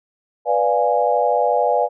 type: chord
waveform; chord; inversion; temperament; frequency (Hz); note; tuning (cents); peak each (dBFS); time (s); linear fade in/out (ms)
sine; B diminished seventh; none; equal; 493.9 / 587.3 / 698.5 / 830.6; B4 / D5 / F5 / Ab5; 0 / 0 / 0 / 0; -20; 0.45-1.89; 50
effects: none